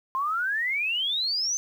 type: exponential sweep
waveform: sine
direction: up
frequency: 1038 to 6272 Hz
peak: -24 dBFS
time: 0.15-1.57 s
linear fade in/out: 0 ms
effects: 9-bit